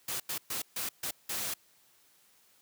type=noise bursts at uneven times; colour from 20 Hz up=white; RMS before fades=-35 dBFS; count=6; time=0.08-0.2 / 0.29-0.38 / 0.5-0.62 / 0.76-0.89 / 1.03-1.11 / 1.29-1.54 s; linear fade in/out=5 ms; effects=white hiss -65 dBFS RMS until 2.61 s + high-pass 80 Hz 12 dB/octave